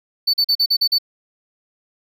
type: tone bursts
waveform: triangle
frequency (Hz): 4512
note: C#8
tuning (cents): +30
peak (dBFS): -12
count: 7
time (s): 0.27-0.985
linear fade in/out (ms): 10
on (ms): 67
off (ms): 41
effects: none